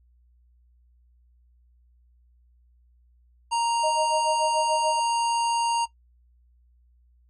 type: harmonic tone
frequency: 932.3 Hz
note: A#5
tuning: in tune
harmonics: 1 / 3 / 5 / 7 / 9 / 10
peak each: -22 / -32 / -36 / -39 / -41 / -42 dBFS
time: 3.51-5.86 s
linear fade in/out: 20 ms
type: tone with tremolo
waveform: sine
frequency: 622.3 Hz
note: D#5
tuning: in tune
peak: -23 dBFS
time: 3.83-5 s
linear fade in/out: 10 ms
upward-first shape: sine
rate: 6.9 Hz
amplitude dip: 95%
effects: noise-tail reverb RT60 0.1 s tail -17 dB re dry + added 60 Hz sine -57 dBFS peak until 7.29 s